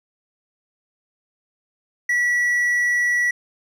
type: tone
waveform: triangle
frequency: 1943 Hz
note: B6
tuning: 29 cents flat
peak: -15 dBFS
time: 2.09-3.31 s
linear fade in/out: 5 ms
effects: none